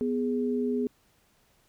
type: tone pair together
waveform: sine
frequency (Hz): 247.3 / 415.3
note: B3 / G#4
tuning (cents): +3 / 0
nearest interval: major sixth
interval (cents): 897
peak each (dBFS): -27 / -29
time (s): 0.01-0.87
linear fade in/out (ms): 0
effects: pink hiss -66 dBFS RMS until 1.68 s